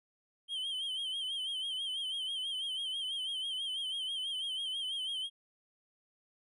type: tone with vibrato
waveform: triangle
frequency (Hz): 3136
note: G7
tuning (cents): 0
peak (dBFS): -33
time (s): 0.48-5.3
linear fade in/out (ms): 50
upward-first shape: sine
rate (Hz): 6.1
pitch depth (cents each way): 76
effects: resampled to 32000 Hz